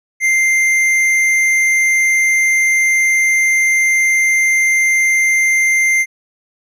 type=tone with tanh clipping; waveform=sine; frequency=2093 Hz; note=C7; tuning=in tune; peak=-12 dBFS; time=0.2-6.06 s; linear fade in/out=50 ms; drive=11 dB; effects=none